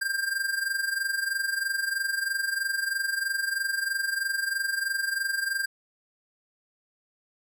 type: tone with amplitude modulation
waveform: square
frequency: 1592 Hz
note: G6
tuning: 26 cents sharp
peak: -24 dBFS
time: 0.01-5.66 s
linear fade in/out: 10 ms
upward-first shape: sine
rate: 23.1 Hz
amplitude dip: 70%
effects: none